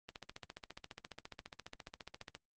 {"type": "click train", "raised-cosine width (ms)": 0.2, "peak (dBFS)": -28, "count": 34, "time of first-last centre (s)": [0.09, 2.35], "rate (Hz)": 14.6, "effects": ["Opus 24 kbps"]}